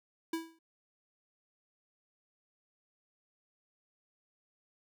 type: tone with exponential decay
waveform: square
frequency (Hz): 327.5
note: E4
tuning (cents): -11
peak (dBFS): -31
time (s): 0.33-0.59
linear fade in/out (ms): 5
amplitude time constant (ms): 55
effects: none